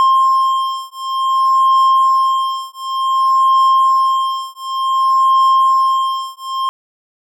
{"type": "beating tone pair", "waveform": "triangle", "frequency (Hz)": [1060, 1060.55], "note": ["C6", "C6"], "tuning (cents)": [22, 23], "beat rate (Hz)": 0.55, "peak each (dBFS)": [-12, -12], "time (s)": [0, 6.69], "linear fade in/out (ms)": 0, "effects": []}